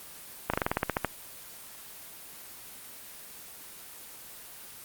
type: slowing click train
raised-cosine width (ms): 0.5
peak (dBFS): -10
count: 11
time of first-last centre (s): 0.5-1.047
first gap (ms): 36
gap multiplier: 1.09
effects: white hiss -46 dBFS RMS until 4.84 s + Opus 24 kbps